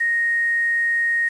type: tone with quantisation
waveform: sine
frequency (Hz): 1864.7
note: A#6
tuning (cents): 0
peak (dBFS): -17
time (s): 0-1.29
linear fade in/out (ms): 10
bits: 7
effects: resampled to 24000 Hz